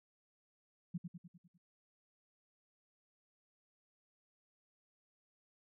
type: tone with echo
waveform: sine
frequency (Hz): 174.61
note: F3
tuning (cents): 0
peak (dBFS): -36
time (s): 0.94-0.98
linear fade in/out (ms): 10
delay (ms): 100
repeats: 6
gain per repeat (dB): -5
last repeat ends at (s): 1.58
effects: none